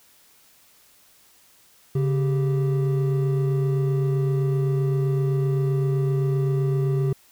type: tone pair together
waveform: triangle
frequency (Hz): 139.25 / 390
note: C#3 / G4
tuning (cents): +8 / -9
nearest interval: octave + tritone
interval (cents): 1783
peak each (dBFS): -18 / -25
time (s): 1.95-7.13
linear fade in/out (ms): 5
effects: white hiss -56 dBFS RMS until 7.31 s